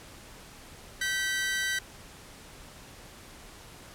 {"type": "tone pair together", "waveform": "sawtooth", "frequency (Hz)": [1546.9, 1949], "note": ["G6", "B6"], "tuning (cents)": [-23, -23], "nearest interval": "major third", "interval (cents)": 400, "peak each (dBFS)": [-27, -27], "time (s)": [1.01, 1.79], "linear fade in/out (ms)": 5, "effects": ["pink hiss -49 dBFS RMS until 3.94 s", "low-pass 12000 Hz 12 dB/octave"]}